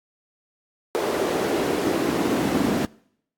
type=noise with high-pass filter sweep; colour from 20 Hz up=brown; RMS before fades=-23 dBFS; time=0.95-2.85 s; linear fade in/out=0 ms; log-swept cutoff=440 to 240 Hz; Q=2.7; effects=noise-tail reverb RT60 0.7 s tail -24 dB re dry + AAC 64 kbps